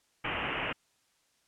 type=low-pass noise; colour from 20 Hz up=white; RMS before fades=-34 dBFS; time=0.24-0.73 s; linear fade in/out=10 ms; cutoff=3000 Hz; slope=96 dB/octave; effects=white hiss -71 dBFS RMS until 1.47 s + low-pass 9000 Hz 12 dB/octave